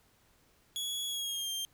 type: tone with pitch glide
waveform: sawtooth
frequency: 3362 to 3179 Hz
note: G#7 to G7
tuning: +20 to +24 cents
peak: -31 dBFS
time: 0.76-1.65 s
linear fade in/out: 0 ms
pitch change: -96 cents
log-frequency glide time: 1.07-1.51 s
effects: pink hiss -67 dBFS RMS until 1.73 s